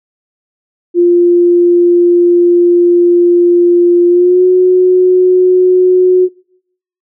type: tone with pitch glide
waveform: sine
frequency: 349.2 to 366.3 Hz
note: F4 to F#4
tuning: 0 to -17 cents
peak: -4 dBFS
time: 0.94-6.29 s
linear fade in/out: 50 ms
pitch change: +83 cents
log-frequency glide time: 4.08-4.44 s
effects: noise-tail reverb RT60 0.8 s tail -26 dB re dry